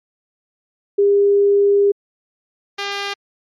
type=tone pair in turn; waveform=sine / 5% pulse; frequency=403 / 401.1 Hz; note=G4 / G4; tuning=+48 / +40 cents; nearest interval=unison; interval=8 cents; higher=first; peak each=-10 dBFS; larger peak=neither; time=0.98-1.92 / 2.78-3.14 s; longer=first; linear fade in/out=10 ms; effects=low-pass 5000 Hz 12 dB/octave + MP3 64 kbps